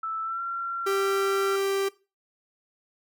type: tone with pitch glide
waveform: sine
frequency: 1318 to 1368.4 Hz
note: E6 to F6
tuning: -1 to -36 cents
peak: -28 dBFS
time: 0.03-1.56 s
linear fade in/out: 5 ms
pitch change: +65 cents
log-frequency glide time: 0.23-0.41 s
type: tone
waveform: 45% pulse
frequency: 392 Hz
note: G4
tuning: in tune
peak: -24 dBFS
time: 0.86-1.89 s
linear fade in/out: 10 ms
effects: noise-tail reverb RT60 0.3 s tail -20 dB re dry